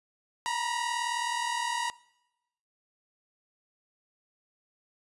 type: tone pair together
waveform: sawtooth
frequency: 932 / 971.4 Hz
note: A#5 / B5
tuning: -1 / -29 cents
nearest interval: minor second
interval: 72 cents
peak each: -28 dBFS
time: 0.46-1.9 s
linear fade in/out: 0 ms
effects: noise-tail reverb RT60 0.9 s tail -22 dB re dry + resampled to 24000 Hz